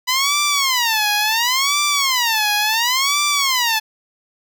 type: tone with vibrato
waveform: 10% pulse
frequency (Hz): 987.8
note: B5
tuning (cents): 0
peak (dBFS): -7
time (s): 0.07-3.8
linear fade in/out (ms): 20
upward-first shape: sine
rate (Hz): 0.71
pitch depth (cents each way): 300
effects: none